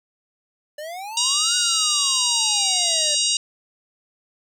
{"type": "exponential two-way sweep", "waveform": "square", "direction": "up then down", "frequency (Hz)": [583, 1480, 583], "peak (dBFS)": -31, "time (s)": [0.78, 3.15], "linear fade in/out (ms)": 5, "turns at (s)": 1.56}
{"type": "harmonic tone", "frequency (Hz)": 948, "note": "A#5", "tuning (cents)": 29, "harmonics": [3, 4, 5, 6, 7, 8, 9], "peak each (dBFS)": [-25, -24, -25, -26, -27, -28, -28], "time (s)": [1.17, 3.37], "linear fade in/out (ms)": 2}
{"effects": []}